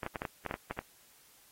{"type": "clicks", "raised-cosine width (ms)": 0.5, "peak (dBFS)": -20, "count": 10, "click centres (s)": [0.032, 0.064, 0.158, 0.219, 0.252, 0.463, 0.511, 0.541, 0.71, 0.79], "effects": ["white hiss -62 dBFS RMS until 1.51 s", "AAC 48 kbps"]}